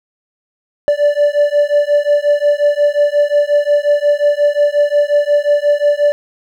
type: beating tone pair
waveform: triangle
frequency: 581 / 586.6 Hz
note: D5 / D5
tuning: -19 / -2 cents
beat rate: 5.6 Hz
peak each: -11 dBFS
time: 0.88-6.12 s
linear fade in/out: 0 ms
effects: none